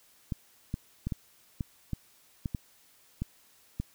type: clicks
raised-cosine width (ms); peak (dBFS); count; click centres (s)
5; -19; 10; 0.322 / 0.741 / 1.07 / 1.122 / 1.608 / 1.933 / 2.458 / 2.548 / 3.22 / 3.8
effects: white hiss -62 dBFS RMS until 3.94 s